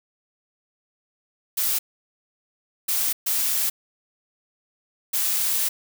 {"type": "noise bursts at uneven times", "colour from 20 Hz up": "blue", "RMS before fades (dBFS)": -23, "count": 4, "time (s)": [[1.57, 1.79], [2.88, 3.13], [3.26, 3.7], [5.13, 5.69]], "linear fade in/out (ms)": 10, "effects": []}